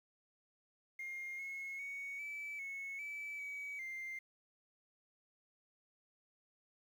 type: tone with pitch steps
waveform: sine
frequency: 2123 / 2174 / 2231 / 2308 / 2196 / 2307 / 2273 / 2096 Hz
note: C7 / C#7 / C#7 / D7 / C#7 / D7 / C#7 / C7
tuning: +25 / -34 / +11 / -31 / -17 / -31 / +43 / +2 cents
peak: -40 dBFS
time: 0.99-4.19 s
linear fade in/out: 5 ms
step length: 400 ms
effects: tanh soft clip ceiling -40 dBFS + 11-bit